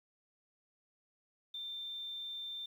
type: tone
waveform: sine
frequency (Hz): 3577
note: A7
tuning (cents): +28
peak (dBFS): -40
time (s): 1.54-2.66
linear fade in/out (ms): 5
effects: 11-bit